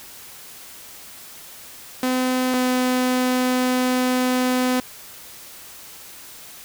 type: tone pair in turn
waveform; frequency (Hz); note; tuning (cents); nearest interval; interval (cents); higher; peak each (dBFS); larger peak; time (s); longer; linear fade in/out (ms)
sawtooth; 255.1 / 253; C4 / B3; -44 / +42; unison; 14; first; -15 / -14; second; 2.03-2.54 / 2.54-4.8; second; 2
effects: white hiss -41 dBFS RMS until 6.64 s